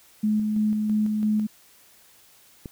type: tone with tremolo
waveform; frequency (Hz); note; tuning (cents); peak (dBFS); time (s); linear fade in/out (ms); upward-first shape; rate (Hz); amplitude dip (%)
sine; 213.2; G#3; +46; -19; 0.23-1.47; 10; square; 3; 30
type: click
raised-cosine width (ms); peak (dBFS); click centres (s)
3; -22; 2.658
effects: white hiss -55 dBFS RMS until 2.71 s